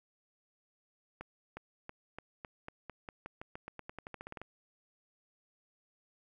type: accelerating click train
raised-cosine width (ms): 0.5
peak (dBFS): -28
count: 22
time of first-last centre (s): 1.21-4.416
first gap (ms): 360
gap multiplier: 0.9
effects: 11-bit